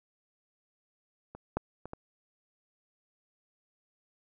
clicks, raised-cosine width 1 ms, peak -30 / -15 / -27 / -25 dBFS, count 4, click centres 1.35 / 1.57 / 1.856 / 1.934 s, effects none

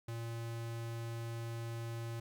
square tone, 115.7 Hz, A#2, 13 cents flat, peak -40 dBFS, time 0.08-2.2 s, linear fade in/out 5 ms, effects 13-bit

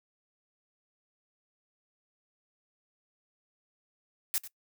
blue noise with echo, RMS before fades -29 dBFS, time 4.34-4.38 s, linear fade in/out 0 ms, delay 95 ms, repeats 1, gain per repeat -15 dB, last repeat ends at 4.475 s, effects noise-tail reverb RT60 0.1 s tail -21 dB re dry

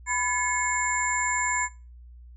sine tone cluster, 999 / 1712 / 2177 / 7260 Hz, B5 / A6 / C#7 / A#8, +20 / -48 / -32 / -47 cents, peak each -29 dBFS, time 0.06-1.69 s, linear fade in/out 50 ms, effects noise-tail reverb RT60 0.3 s tail -21 dB re dry + added 60 Hz sine -44 dBFS peak until 2.36 s

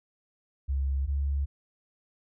sine tone pair in turn, 68.2 / 70 Hz, C#2 / C#2, -28 / +18 cents, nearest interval unison, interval 46 cents, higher second, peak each -25 dBFS, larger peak neither, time 0.68-1.07 / 1.07-1.46 s, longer neither, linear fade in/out 20 ms, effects none

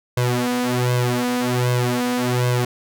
sawtooth tone with flanger, 123.47 Hz, B2, in tune, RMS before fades -20 dBFS, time 0.17-2.65 s, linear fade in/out 5 ms, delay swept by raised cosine 1.9 to 4.2 ms, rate 1.3 Hz, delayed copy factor +1, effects none

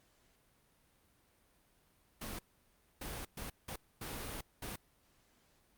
pink noise bursts at uneven times, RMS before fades -43 dBFS, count 6, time 2.21-2.39 / 3.01-3.25 / 3.37-3.5 / 3.68-3.76 / 4.01-4.41 / 4.62-4.76 s, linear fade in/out 5 ms, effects pink hiss -71 dBFS RMS until 5.77 s + Opus 48 kbps

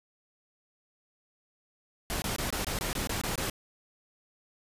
pink noise bursts, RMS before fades -32 dBFS, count 10, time 2.1-3.498 s, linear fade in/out 0 ms, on 120 ms, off 22 ms, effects resampled to 32000 Hz

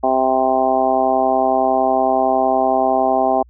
harmonic tone, 130.8 Hz, C3, in tune, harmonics 2 / 3 / 4 / 5 / 6 / 7 / 8, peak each -23 / -23 / -26 / -17 / -17 / -29 / -26 dBFS, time 0.03-3.43 s, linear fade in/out 10 ms, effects added 60 Hz sine -44 dBFS peak until 3.49 s

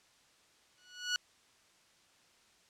15% pulse tone with exponential growth, 1466 Hz, F#6, 16 cents flat, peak -21 dBFS, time 0.78-1.16 s, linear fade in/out 1 ms, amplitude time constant 81 ms, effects white hiss -66 dBFS RMS until 2.69 s + low-pass 7000 Hz 12 dB/octave

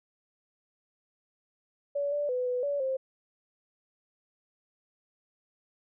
sine tone with pitch steps, 570 / 583 / 501 / 496.9 / 571 / 528 Hz, C#5 / D5 / B4 / B4 / D5 / C5, +48 / -13 / +25 / +11 / -49 / +16 cents, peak -27 dBFS, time 1.95-2.97 s, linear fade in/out 10 ms, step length 170 ms, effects none

